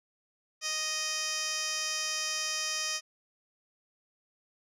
15% pulse tone with band-pass filter, 622.3 Hz, D#5, in tune, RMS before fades -33 dBFS, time 0.61-3.01 s, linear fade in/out 50 ms, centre 5000 Hz, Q 2.6, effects none

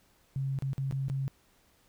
sine tone with dropouts, 135.5 Hz, C#3, 39 cents flat, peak -29 dBFS, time 0.36-1.28 s, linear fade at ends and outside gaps 0 ms, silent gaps 0.588-0.623 / 0.732-0.78 / 0.911-0.924 / 1.083-1.099 s, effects pink hiss -66 dBFS RMS until 1.88 s

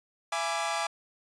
sawtooth chord, E dominant seventh, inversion none, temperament equal with one note detuned, 670.8 / 830.6 / 987.8 / 1174.7 Hz, E5 / G#5 / B5 / D6, +30 / 0 / 0 / 0 cents, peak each -30 / -29 / -35 / -30 dBFS, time 0.32-0.87 s, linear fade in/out 5 ms, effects resampled to 22050 Hz

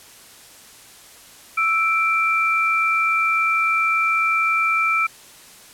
sine tone pair together, 1321.8 / 2349 Hz, E6 / D7, +4 / 0 cents, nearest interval minor seventh, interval 996 cents, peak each -19 dBFS, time 1.57-5.07 s, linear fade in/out 10 ms, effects white hiss -45 dBFS RMS until 5.73 s + low-pass 12000 Hz 12 dB/octave

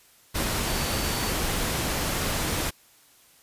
sine tone in noise, 4529 Hz, C#8, 36 cents sharp, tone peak -38 dBFS, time 0.66-1.32 s, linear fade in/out 20 ms, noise pink, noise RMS -27 dBFS, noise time 0.34-2.71 s, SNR -14 dB, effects white hiss -57 dBFS RMS until 3.42 s + resampled to 32000 Hz

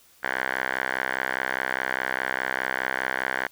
5% pulse tone with band-pass filter, 64.9 Hz, C2, 13 cents flat, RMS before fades -28 dBFS, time 0.23-3.47 s, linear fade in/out 5 ms, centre 1500 Hz, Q 4.4, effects white hiss -57 dBFS RMS until 3.51 s

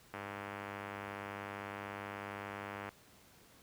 click train, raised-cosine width 0.5 ms, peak -27 dBFS, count 276, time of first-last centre 0.14-2.89 s, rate 100 Hz, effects pink hiss -62 dBFS RMS until 3.62 s + high-pass 60 Hz 12 dB/octave

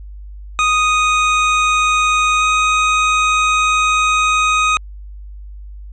25% pulse tone pair in turn, 1244.5 / 1251.7 Hz, D#6 / D#6, 0 / +10 cents, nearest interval unison, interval 10 cents, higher second, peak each -8 dBFS, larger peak neither, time 0.59-2.41 / 2.41-4.77 s, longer second, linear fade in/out 0 ms, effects added 50 Hz sine -30 dBFS peak until 5.92 s + resampled to 16000 Hz

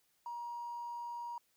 triangle tone with hard clipping, 950 Hz, A#5, 33 cents sharp, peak -40 dBFS, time 0.26-1.38 s, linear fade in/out 2 ms, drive 3 dB, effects white hiss -75 dBFS RMS until 1.56 s

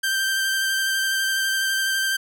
sawtooth tone with vibrato, 1568 Hz, G6, in tune, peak -17 dBFS, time 0.03-2.17 s, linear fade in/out 10 ms, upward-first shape square, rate 12 Hz, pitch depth 12 cents each way, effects none

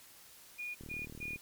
sine tone bursts, 2442 Hz, D#7, 33 cents flat, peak -38 dBFS, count 3, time 0.58-1.37 s, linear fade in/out 20 ms, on 170 ms, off 140 ms
click train, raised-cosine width 3 ms, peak -35 dBFS, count 22, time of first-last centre 0.81-1.36 s, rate 38.2 Hz
effects white hiss -57 dBFS RMS until 1.41 s + MP3 96 kbps

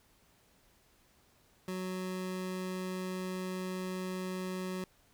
25% pulse tone, 185 Hz, F#3, in tune, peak -32 dBFS, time 1.68-4.84 s, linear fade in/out 2 ms, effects pink hiss -67 dBFS RMS until 5.13 s

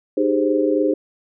sine chord, Ab major seventh, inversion second, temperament equal with one note detuned, 305.4 / 392 / 415.3 / 523.3 Hz, Eb4 / G4 / Ab4 / C5, -32 / 0 / 0 / 0 cents, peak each -19 / -22 / -22 / -21 dBFS, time 0.17-0.94 s, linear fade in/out 5 ms, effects none

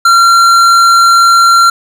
sine tone with tanh clipping, 1371 Hz, F6, 32 cents flat, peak -5 dBFS, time 0.05-1.7 s, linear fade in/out 5 ms, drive 15 dB, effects none

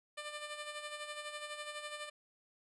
10% pulse tone with tremolo, 596 Hz, D5, 25 cents sharp, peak -32 dBFS, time 0.17-2.1 s, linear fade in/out 10 ms, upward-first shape sine, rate 12 Hz, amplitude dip 55%, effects resampled to 24000 Hz

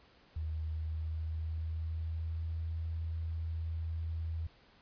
sine tone with pitch glide, 78.7 to 81.48 Hz, D#2 to E2, +20 to -20 cents, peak -34 dBFS, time 0.36-4.47 s, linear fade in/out 5 ms, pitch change +60 cents, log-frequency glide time 0.61-2.45 s, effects pink hiss -63 dBFS RMS until 4.81 s + resampled to 11025 Hz

